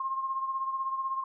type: beating tone pair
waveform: sine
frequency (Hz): 1065 / 1081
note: C6 / C#6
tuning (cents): +30 / -44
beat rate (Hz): 16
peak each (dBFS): -30 / -38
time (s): 0-1.24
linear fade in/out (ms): 5
effects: none